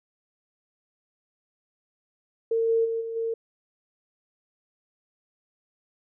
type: tone with level steps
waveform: sine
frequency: 455.1 Hz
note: A#4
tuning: 42 cents flat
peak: -21 / -19 / -25 / -30 / -25 dBFS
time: 2.51-3.34 s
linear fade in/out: 5 ms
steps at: 2.68 / 2.84 / 3 / 3.15 s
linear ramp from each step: 20 ms
effects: none